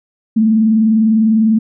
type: tone with vibrato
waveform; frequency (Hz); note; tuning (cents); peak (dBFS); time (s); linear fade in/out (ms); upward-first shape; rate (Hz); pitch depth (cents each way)
sine; 220; A3; 0; -8; 0.36-1.59; 10; triangle; 20; 78
effects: none